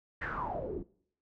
pink noise with low-pass filter sweep, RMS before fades -37 dBFS, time 0.21-0.83 s, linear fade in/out 10 ms, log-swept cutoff 1900 to 300 Hz, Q 9.8, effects noise-tail reverb RT60 0.6 s tail -21 dB re dry

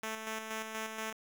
5% pulse tone with tremolo, 220 Hz, A3, in tune, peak -25 dBFS, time 0.03-1.13 s, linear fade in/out 5 ms, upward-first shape square, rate 4.2 Hz, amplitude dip 45%, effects 10-bit

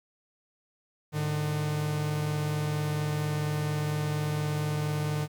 45% pulse tone pair together, 106.2 / 150.48 Hz, G#2 / D3, +39 / +42 cents, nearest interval tritone, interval 603 cents, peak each -35 / -28 dBFS, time 1.12-5.28 s, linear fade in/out 50 ms, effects 10-bit

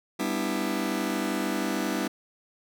sawtooth chord, E minor seventh, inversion first, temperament just, 197.78 / 247.2 / 296.7 / 329.6 Hz, G3 / B3 / D4 / E4, +16 / +2 / +18 / 0 cents, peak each -28 dBFS, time 0.19-2.08 s, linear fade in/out 10 ms, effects none

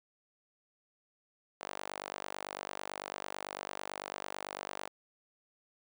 sawtooth tone with high-pass filter, 49 Hz, G1, in tune, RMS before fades -43 dBFS, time 1.6-4.89 s, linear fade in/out 20 ms, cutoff 670 Hz, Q 1.3, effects none

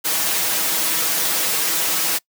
white noise with comb filter, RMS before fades -20 dBFS, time 0.04-2.19 s, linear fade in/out 20 ms, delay 6.2 ms, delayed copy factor +0.75, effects noise-tail reverb RT60 0.1 s tail -24 dB re dry + high-pass 200 Hz 12 dB/octave

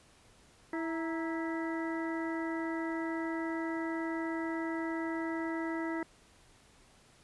harmonic tone with a mistuned harmonic, 327.9 Hz, E4, 9 cents flat, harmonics 1 / 2 / 3 / 4 / 5 / 6, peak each -34 / -43 / -43 / -46 / -47 / -43 dBFS, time 0.73-6.03 s, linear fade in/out 2 ms, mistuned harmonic 3, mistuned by -81 cents, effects pink hiss -62 dBFS RMS until 7.23 s + resampled to 24000 Hz

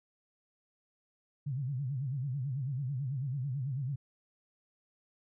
sine tone with vibrato, 133.9 Hz, C3, 40 cents sharp, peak -32 dBFS, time 1.46-3.96 s, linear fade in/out 10 ms, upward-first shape sine, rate 9.1 Hz, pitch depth 160 cents each way, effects none

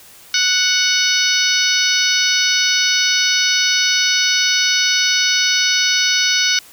harmonic tone, 740 Hz, F#5, in tune, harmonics 2 / 3 / 4 / 5 / 6 / 7 / 8, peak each -21 / -21 / -21 / -21 / -21 / -21 / -21 dBFS, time 0.34-6.59 s, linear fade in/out 2 ms, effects white hiss -43 dBFS RMS until 6.72 s

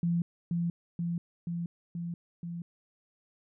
sine tone with echo, 170.9 Hz, F3, 37 cents flat, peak -25 dBFS, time 0.03-0.22 s, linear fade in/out 2 ms, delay 480 ms, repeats 5, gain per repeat -2 dB, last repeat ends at 2.62 s, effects none

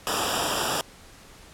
pink noise with comb filter, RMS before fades -26 dBFS, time 0.07-0.81 s, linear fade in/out 0 ms, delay 0.47 ms, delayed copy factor -0.95, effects pink hiss -49 dBFS RMS until 1.53 s + low-pass 11000 Hz 12 dB/octave

